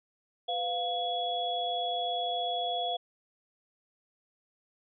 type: tone cluster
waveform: sine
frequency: 498.9 / 702 / 3365 Hz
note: B4 / F5 / G#7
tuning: +17 / +9 / +22 cents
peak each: -38 / -31 / -34 dBFS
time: 0.48-2.97 s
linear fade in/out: 10 ms
effects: none